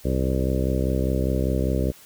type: harmonic tone with a mistuned harmonic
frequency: 65 Hz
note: C2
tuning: 11 cents flat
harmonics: 1 / 2 / 3 / 4 / 5 / 6 / 7 / 8 / 9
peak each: -24 / -27 / -29 / -30 / -31 / -32 / -32 / -33 / -34 dBFS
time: 0.04-1.92 s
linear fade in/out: 20 ms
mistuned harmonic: 9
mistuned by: +19 cents
effects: white hiss -49 dBFS RMS until 2.05 s